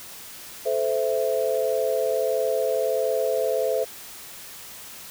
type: tone cluster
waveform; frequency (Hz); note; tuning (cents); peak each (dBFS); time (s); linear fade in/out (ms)
sine; 435.5 / 517 / 660; A4 / C5 / E5; -18 / -21 / +2; -26 / -24 / -26; 0.65-3.85; 20
effects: white hiss -41 dBFS RMS until 5.1 s